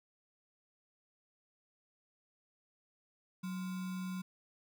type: tone with sample-and-hold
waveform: sine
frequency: 185 Hz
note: F#3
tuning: in tune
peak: -37 dBFS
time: 3.43-4.22 s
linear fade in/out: 10 ms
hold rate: 1225 Hz
effects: none